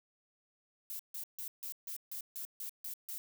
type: noise bursts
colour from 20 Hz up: violet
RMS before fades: -42 dBFS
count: 10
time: 0.9-3.18 s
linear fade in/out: 0 ms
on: 93 ms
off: 150 ms
effects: none